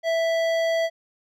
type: tone with hard clipping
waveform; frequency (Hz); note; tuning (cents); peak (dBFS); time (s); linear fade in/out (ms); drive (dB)
triangle; 659.3; E5; 0; -22; 0.03-0.9; 50; 17
effects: none